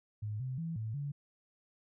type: tone with pitch steps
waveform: sine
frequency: 105.8 / 129.3 / 164.9 / 110.3 / 143 Hz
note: G#2 / C3 / E3 / A2 / D3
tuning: +33 / -20 / +1 / +5 / -46 cents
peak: -35 dBFS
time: 0.22-1.12 s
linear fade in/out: 10 ms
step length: 180 ms
effects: none